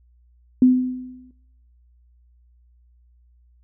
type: tone with exponential decay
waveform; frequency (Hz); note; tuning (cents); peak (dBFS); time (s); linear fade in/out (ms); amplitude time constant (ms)
sine; 253.8; B3; +47; -8; 0.62-1.31; 2; 150
effects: noise-tail reverb RT60 0.8 s tail -17 dB re dry + added 60 Hz sine -53 dBFS peak until 3.63 s